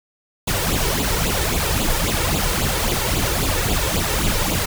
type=noise with flanger; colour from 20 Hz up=pink; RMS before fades=-20 dBFS; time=0.47-4.66 s; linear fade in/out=10 ms; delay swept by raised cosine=0.26 to 2.26 ms; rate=3.7 Hz; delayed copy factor=+0.75; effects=none